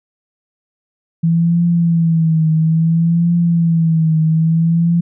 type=tone with vibrato; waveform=sine; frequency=164.81 Hz; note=E3; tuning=in tune; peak=-10 dBFS; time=1.23-5.01 s; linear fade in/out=10 ms; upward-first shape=triangle; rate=0.59 Hz; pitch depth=77 cents each way; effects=none